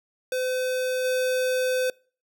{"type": "tone with level steps", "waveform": "square", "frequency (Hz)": 510, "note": "C5", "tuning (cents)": -44, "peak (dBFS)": [-25, -23], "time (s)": [0.32, 1.9], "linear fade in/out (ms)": 2, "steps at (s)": 1.04, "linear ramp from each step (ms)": 10, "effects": ["noise-tail reverb RT60 0.4 s tail -25 dB re dry"]}